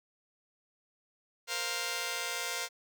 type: chord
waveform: 5% pulse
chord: Bb suspended second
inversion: none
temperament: just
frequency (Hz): 466.2 / 524.4 / 699.2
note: Bb4 / C5 / F5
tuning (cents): 0 / +4 / +2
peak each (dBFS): -27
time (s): 1.47-2.69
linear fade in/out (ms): 50
effects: none